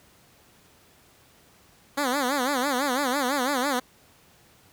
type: tone with vibrato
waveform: 10% pulse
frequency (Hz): 267.6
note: C4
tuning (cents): +39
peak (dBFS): -15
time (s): 1.97-3.8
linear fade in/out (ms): 10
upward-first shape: sine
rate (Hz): 6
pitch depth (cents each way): 160
effects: pink hiss -57 dBFS RMS until 4.72 s + high-pass 60 Hz 12 dB/octave